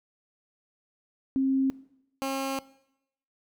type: tone pair in turn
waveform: sine / 15% pulse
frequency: 267.2 / 270 Hz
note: C4 / C#4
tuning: +36 / -45 cents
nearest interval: unison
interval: 19 cents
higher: second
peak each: -22 / -22 dBFS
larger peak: neither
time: 1.36-1.7 / 2.22-2.59 s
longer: second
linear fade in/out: 0 ms
effects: noise-tail reverb RT60 0.8 s tail -20 dB re dry